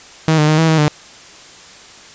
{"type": "tone with pitch steps", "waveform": "sawtooth", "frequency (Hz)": [158.8, 151.4, 155, 162, 159, 149.8], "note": ["D#3", "D#3", "D#3", "E3", "D#3", "D3"], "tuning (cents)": [36, -47, -6, -30, 38, 35], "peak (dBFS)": -6, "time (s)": [0.28, 0.88], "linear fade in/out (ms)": 0, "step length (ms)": 100, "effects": ["white hiss -39 dBFS RMS until 2.14 s", "resampled to 16000 Hz"]}